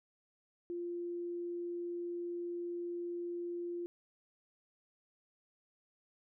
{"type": "tone", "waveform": "sine", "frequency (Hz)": 347.5, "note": "F4", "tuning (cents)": -9, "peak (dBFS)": -37, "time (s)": [0.7, 3.86], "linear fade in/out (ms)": 0, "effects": []}